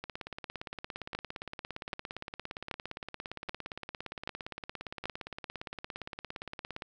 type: two click trains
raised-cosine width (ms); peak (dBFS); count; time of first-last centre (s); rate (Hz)
0.3; -23 / -18; 119 / 6; 0.04-6.822 / 1.15-5.056; 17.4 / 1.28
effects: none